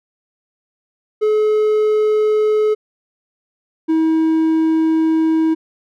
triangle tone pair in turn, 427.7 / 320.4 Hz, A4 / E4, -49 / -49 cents, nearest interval perfect fourth, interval 500 cents, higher first, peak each -10 dBFS, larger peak neither, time 1.21-2.75 / 3.88-5.55 s, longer second, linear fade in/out 20 ms, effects none

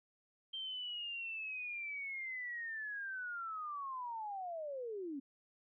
sine linear sweep, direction down, 3157 to 261.6 Hz, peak -40 dBFS, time 0.53-5.2 s, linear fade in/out 10 ms, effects none

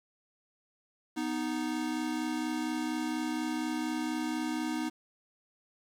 square tone pair together, 246.9 / 311.1 Hz, B3 / D#4, 0 / 0 cents, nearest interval major third, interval 400 cents, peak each -36 / -33 dBFS, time 1.16-4.9 s, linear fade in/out 20 ms, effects low-pass 10000 Hz 12 dB/octave + 9-bit

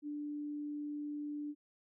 sine tone, 294.5 Hz, D4, 5 cents sharp, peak -38 dBFS, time 0.02-1.55 s, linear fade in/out 50 ms, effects none

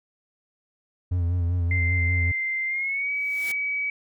triangle tone with vibrato, 87.31 Hz, F2, in tune, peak -19 dBFS, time 1.11-2.32 s, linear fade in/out 10 ms, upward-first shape sine, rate 5.1 Hz, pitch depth 49 cents each way
sine tone with pitch glide, 2086 to 2275 Hz, C7 to C#7, -6 to +44 cents, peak -24 dBFS, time 1.71-3.9 s, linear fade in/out 2 ms, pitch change +150 cents, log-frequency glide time 2.66-3.11 s
white noise with exponential growth, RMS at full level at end -34 dBFS, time 3.09-3.52 s, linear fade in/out 5 ms, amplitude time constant 93 ms
effects none

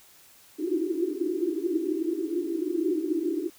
pink band-pass noise, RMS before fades -28 dBFS, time 0.58-3.5 s, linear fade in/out 20 ms, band 310 to 370 Hz, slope 96 dB/octave, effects white hiss -55 dBFS RMS until 3.58 s

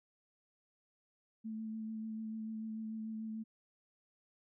sine tone with vibrato, 220 Hz, A3, in tune, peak -39 dBFS, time 1.44-3.44 s, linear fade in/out 20 ms, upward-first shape sine, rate 6.8 Hz, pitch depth 16 cents each way, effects none

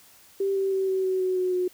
sine tone with pitch steps, 392 / 387.7 / 383.5 / 379.3 / 375.2 / 371.1 / 367 / 363 Hz, G4 / G4 / G4 / F#4 / F#4 / F#4 / F#4 / F#4, 0 / -19 / -38 / +43 / +24 / +5 / -14 / -33 cents, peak -22 dBFS, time 0.4-1.68 s, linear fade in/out 5 ms, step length 160 ms, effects white hiss -54 dBFS RMS until 1.73 s

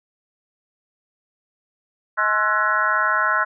harmonic tone with a mistuned harmonic, 211.3 Hz, G#3, 30 cents sharp, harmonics 3 / 4 / 5 / 6 / 7 / 8 / 9, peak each -29 / -31 / -23 / -22 / -21 / -27 / -30 dBFS, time 2.17-3.45 s, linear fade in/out 20 ms, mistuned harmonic 6, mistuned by +95 cents, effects none

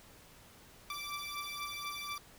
15% pulse beating tone pair, 1166 / 1170.1 Hz, D6 / D6, -13 / -7 cents, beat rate 4.1 Hz, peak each -36 / -36 dBFS, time 0.9-2.18 s, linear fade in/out 2 ms, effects pink hiss -58 dBFS RMS until 2.38 s

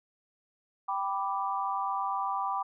sine chord, G major, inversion none, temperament equal, 784 / 987.8 / 1174.7 Hz, G5 / B5 / D6, 0 / 0 / 0 cents, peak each -33 dBFS, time 0.88-2.63 s, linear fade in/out 10 ms, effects none

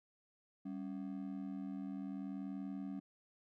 triangle ring-modulated tone, 236.2 Hz, A#3, 23 cents sharp, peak -36 dBFS, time 0.65-3 s, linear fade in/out 10 ms, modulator 40.3 Hz, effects none

